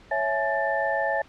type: tone cluster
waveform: sine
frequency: 553 / 660 / 846 / 1777 Hz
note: C#5 / E5 / G#5 / A6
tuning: -4 / +2 / +32 / +17 cents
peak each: -28 dBFS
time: 0.11-1.22 s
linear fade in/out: 5 ms
effects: pink hiss -52 dBFS RMS until 1.28 s + low-pass 4000 Hz 12 dB/octave